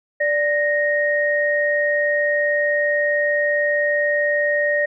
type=tone pair together; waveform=sine; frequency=587.3 / 1864.6 Hz; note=D5 / A#6; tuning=0 / 0 cents; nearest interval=octave + minor sixth; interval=2000 cents; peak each=-19 dBFS; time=0.2-4.86 s; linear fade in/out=10 ms; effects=none